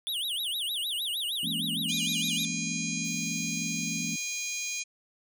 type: tone with vibrato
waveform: square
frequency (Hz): 3322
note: G#7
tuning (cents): 0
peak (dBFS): -30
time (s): 0.07-2.45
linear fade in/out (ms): 0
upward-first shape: sine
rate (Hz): 6.5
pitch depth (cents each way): 280
type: chord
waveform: sine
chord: A# half-diminished seventh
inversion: second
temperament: just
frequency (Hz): 167.82 / 209.8 / 233.1 / 279.7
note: E3 / G#3 / A#3 / C#4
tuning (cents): +31 / +18 / 0 / +16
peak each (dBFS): -37 / -39 / -38 / -41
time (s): 1.43-4.16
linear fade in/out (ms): 5
type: harmonic tone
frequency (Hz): 810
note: G#5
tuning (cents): -43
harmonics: 3 / 4 / 5 / 6 / 7 / 8 / 9 / 10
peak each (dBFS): -36 / -45 / -42 / -43 / -46 / -35 / -43 / -45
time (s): 1.88-4.84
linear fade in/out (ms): 20
type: high-pass noise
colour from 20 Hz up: white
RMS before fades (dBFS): -50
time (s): 3.04-4.8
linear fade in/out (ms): 10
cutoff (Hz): 3600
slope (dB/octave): 96
effects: none